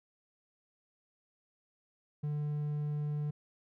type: tone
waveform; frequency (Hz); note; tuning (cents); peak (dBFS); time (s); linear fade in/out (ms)
triangle; 148.3; D3; +17; -30; 2.23-3.31; 10
effects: none